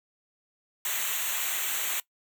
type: noise with comb filter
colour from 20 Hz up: white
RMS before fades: -30 dBFS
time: 0.85-2 s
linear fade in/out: 2 ms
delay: 0.2 ms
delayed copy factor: -1
effects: noise-tail reverb RT60 0.1 s tail -20 dB re dry